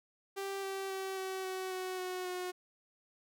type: tone with pitch steps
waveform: sawtooth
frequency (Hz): 392 / 387.7 / 383.5 / 379.3 / 375.2 / 371.1 / 367 / 363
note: G4 / G4 / G4 / F#4 / F#4 / F#4 / F#4 / F#4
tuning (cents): 0 / -19 / -38 / +43 / +24 / +5 / -14 / -33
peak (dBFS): -33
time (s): 0.36-2.52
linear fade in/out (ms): 20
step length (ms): 270
effects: none